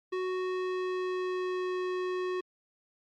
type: tone with pitch glide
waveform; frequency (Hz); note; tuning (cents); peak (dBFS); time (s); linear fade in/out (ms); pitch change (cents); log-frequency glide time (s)
square; 370 to 366.4; F#4 to F#4; 0 to -17; -31; 0.12-2.41; 10; -17; 0.22-1.81
effects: low-pass 3000 Hz 12 dB/octave + Opus 48 kbps

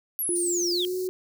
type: linear sweep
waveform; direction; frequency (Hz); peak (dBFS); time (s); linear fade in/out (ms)
sine; down; 11730 to 3136; -25; 0.19-0.85; 0
type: tone with pitch glide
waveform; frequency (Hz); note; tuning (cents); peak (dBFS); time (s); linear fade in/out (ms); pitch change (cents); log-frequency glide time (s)
sine; 349.2 to 368.9; F4 to F#4; 0 to -5; -26; 0.29-1.09; 0; +95; 0.7-0.97
type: band-stop noise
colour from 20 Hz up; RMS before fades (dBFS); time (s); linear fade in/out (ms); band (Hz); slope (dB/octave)
white; -42; 0.35-1.08; 10; 180 to 4100; 96
effects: none

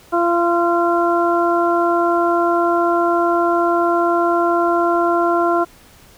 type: harmonic tone with a mistuned harmonic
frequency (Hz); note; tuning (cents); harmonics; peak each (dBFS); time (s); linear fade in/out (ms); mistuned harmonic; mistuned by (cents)
343; F4; -31; 1 / 2 / 3 / 4; -17 / -18 / -21 / -21; 0.12-5.65; 20; 3; +16
effects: pink hiss -47 dBFS RMS until 6.17 s

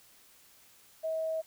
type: tone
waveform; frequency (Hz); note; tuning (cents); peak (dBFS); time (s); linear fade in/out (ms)
sine; 641; E5; -49; -30; 1.03-1.42; 20
effects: white hiss -60 dBFS RMS until 1.46 s

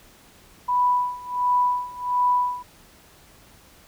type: tone with tremolo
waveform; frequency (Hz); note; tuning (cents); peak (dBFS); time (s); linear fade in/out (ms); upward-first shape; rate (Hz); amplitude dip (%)
sine; 987.8; B5; 0; -16; 0.68-2.63; 10; sine; 1.4; 90
effects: pink hiss -52 dBFS RMS until 3.87 s

